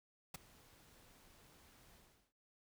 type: noise with ADSR envelope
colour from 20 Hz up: pink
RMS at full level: -41 dBFS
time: 0.34-2.33 s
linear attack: 8 ms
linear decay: 13 ms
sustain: -24 dB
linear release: 390 ms
effects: none